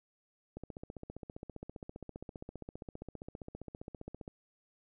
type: click train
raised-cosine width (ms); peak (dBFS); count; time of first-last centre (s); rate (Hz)
2; -30; 57; 0.57-4.279; 15.1
effects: none